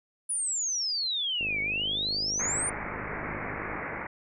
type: exponential two-way sweep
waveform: sine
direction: down then up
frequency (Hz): 10000 to 2200 to 9300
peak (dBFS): -27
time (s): 0.29-2.7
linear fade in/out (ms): 10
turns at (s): 1.61
type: click train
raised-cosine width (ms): 2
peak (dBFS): -28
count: 122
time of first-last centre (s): 1.41-3.755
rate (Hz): 51.6
type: low-pass noise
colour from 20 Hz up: white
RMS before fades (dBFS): -36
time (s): 2.39-4.07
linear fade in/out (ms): 5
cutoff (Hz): 2300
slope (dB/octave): 96
effects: none